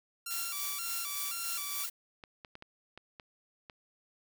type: tone with vibrato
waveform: 5% pulse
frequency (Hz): 1261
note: D#6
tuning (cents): +23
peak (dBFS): -26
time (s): 0.26-1.86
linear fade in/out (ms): 5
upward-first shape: square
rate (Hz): 1.9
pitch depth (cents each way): 150
type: noise with tremolo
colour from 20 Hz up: blue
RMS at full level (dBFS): -37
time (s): 0.3-1.9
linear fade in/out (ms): 10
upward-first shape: sine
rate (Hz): 3.5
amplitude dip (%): 45
type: clicks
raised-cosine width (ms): 0.3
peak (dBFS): -31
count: 7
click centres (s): 2.238 / 2.448 / 2.554 / 2.624 / 2.976 / 3.198 / 3.698
effects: none